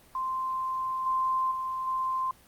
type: tone with level steps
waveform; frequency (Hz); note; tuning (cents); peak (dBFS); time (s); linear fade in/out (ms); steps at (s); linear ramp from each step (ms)
sine; 1043; C6; -6; -28 / -24 / -29 / -26; 0.15-2.31; 2; 1.06 / 1.51 / 1.87; 5
effects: pink hiss -57 dBFS RMS until 2.47 s + Opus 32 kbps